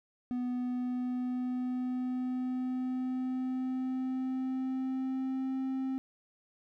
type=tone with pitch glide; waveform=triangle; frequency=247.6 to 263.8 Hz; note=B3 to C4; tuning=+5 to +14 cents; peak=-29 dBFS; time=0.31-5.98 s; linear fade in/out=0 ms; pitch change=+109 cents; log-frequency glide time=0.44-5.6 s; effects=none